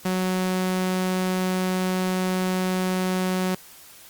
sawtooth tone, 185 Hz, F#3, in tune, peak -18 dBFS, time 0.05-3.55 s, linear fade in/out 5 ms, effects white hiss -47 dBFS RMS until 4.09 s + Opus 48 kbps

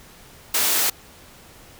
white high-pass noise, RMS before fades -20 dBFS, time 0.54-0.9 s, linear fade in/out 5 ms, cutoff 310 Hz, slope 12 dB/octave, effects pink hiss -47 dBFS RMS until 1.79 s

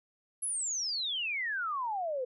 sine exponential sweep, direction down, 11110 to 485.9 Hz, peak -31 dBFS, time 0.42-2.25 s, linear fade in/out 10 ms, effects none

